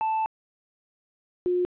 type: tone pair in turn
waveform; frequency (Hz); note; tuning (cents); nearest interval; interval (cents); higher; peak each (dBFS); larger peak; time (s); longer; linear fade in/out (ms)
triangle / sine; 880 / 358.4; A5 / F4; 0 / +45; octave + major third; 1555; first; -21; neither; 0.01-0.26 / 1.46-1.65; first; 0
effects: resampled to 8000 Hz + 10-bit